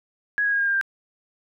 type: tone with pitch steps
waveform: sine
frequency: 1666 / 1649.7 / 1633.6 / 1617.6 / 1601.8 / 1586.2 Hz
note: G#6 / G#6 / G#6 / G#6 / G6 / G6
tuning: +5 / -12 / -29 / -46 / +37 / +20 cents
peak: -19 dBFS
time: 0.38-0.812 s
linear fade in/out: 0 ms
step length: 72 ms
effects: none